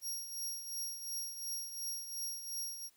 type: tone with tremolo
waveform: 20% pulse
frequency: 5620 Hz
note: F8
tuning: 10 cents sharp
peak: -31 dBFS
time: 0.01-2.9 s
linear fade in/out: 50 ms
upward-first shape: triangle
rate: 2.8 Hz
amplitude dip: 65%
effects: white hiss -70 dBFS RMS until 2.96 s